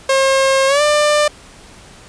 sawtooth tone with pitch glide, 537 to 595.8 Hz, C5 to D5, +45 to +25 cents, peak -7 dBFS, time 0.09-1.28 s, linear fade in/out 5 ms, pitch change +180 cents, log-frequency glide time 0.67-0.82 s, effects pink hiss -41 dBFS RMS until 2.08 s + resampled to 22050 Hz

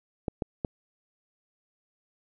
clicks, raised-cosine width 2 ms, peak -15 dBFS, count 3, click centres 0.282 / 0.422 / 0.648 s, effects none

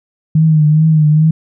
sine tone with vibrato, 155.1 Hz, D#3, 5 cents flat, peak -6 dBFS, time 0.35-1.31 s, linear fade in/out 5 ms, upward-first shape triangle, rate 2.4 Hz, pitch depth 60 cents each way, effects none

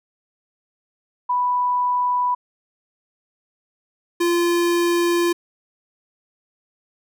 sine / square tone pair in turn, 987.8 / 345.2 Hz, B5 / F4, 0 / -20 cents, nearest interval octave + tritone, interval 1820 cents, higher first, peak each -17 dBFS, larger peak neither, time 1.29-2.35 / 4.2-5.33 s, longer second, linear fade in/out 10 ms, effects none

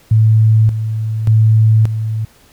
sine tone with tremolo, 110 Hz, A2, in tune, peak -6 dBFS, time 0.11-2.25 s, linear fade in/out 5 ms, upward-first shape square, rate 0.86 Hz, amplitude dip 65%, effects pink hiss -48 dBFS RMS until 2.52 s

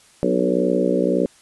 harmonic tone with a mistuned harmonic, 61.74 Hz, B1, in tune, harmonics 3 / 4 / 5 / 6 / 7 / 8 / 9, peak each -24 / -24 / -24 / -24 / -24 / -24 / -24 dBFS, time 0.23-1.26 s, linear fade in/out 0 ms, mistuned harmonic 5, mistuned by -35 cents, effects white hiss -52 dBFS RMS until 1.41 s + resampled to 24000 Hz

